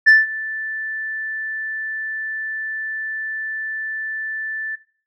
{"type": "tone with ADSR envelope", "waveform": "sine", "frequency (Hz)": 1760, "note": "A6", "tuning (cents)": 0, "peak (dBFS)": -3, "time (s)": [0.06, 4.76], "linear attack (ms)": 22, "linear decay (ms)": 180, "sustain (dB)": -20, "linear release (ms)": 13, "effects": ["noise-tail reverb RT60 0.5 s tail -19 dB re dry", "tanh soft clip ceiling -5 dBFS"]}